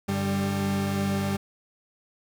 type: tone cluster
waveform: 40% pulse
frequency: 97.3 / 146.2 / 197.4 Hz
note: G2 / D3 / G3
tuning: -12 / -7 / +12 cents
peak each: -30 / -33 / -25 dBFS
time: 0.08-1.37 s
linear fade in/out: 10 ms
effects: 9-bit